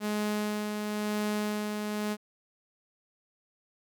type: tone with tremolo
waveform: sawtooth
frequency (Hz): 210.2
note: G#3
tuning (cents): +21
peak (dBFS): -24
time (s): 0-2.17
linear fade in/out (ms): 50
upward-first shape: sine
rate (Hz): 0.98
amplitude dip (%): 35
effects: none